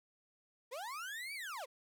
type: linear two-way sweep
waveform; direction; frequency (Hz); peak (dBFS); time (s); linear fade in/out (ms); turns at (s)
35% pulse; up then down; 450 to 2340 to 450; -40; 0.71-1.66; 20; 1.34
effects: none